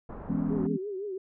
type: low-pass noise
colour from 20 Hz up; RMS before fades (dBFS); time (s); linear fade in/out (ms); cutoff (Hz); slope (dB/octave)
pink; -41; 0.09-0.67; 5; 1200; 24
type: chord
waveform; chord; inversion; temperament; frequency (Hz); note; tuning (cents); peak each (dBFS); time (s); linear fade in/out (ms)
sine; C# minor seventh; first; just; 166.31 / 207.9 / 249.5 / 277.2; E3 / G#3 / B3 / C#4; +16 / +2 / +18 / 0; -32; 0.28-0.78; 20
type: tone with vibrato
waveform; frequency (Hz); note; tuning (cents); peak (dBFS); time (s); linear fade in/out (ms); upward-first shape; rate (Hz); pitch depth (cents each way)
sine; 394.9; G4; +13; -32; 0.5-1.18; 5; triangle; 5.9; 130
effects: none